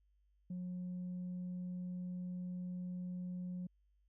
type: tone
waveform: sine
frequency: 180 Hz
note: F#3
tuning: 47 cents flat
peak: -38 dBFS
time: 0.5-3.67 s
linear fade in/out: 5 ms
effects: tanh soft clip ceiling -38 dBFS + added 50 Hz sine -70 dBFS peak until 4.08 s